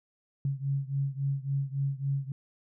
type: beating tone pair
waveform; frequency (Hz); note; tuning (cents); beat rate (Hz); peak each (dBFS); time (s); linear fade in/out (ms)
sine; 136.9 / 140.5; C#3 / C#3; -21 / +24; 3.6; -30 / -32; 0.45-2.32; 2
effects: none